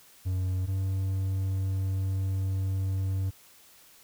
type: tone pair in turn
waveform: triangle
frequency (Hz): 92.5 / 95.54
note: F#2 / G2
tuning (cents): 0 / -44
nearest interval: minor second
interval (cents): 56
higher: second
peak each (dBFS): -24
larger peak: neither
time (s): 0.25-0.67 / 0.67-3.31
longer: second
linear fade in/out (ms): 20
effects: white hiss -56 dBFS RMS until 4.03 s